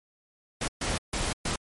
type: noise bursts at uneven times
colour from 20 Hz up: pink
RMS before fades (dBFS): -29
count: 4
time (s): 0.61-0.68 / 0.81-0.98 / 1.13-1.33 / 1.45-1.56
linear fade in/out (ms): 5
effects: MP3 48 kbps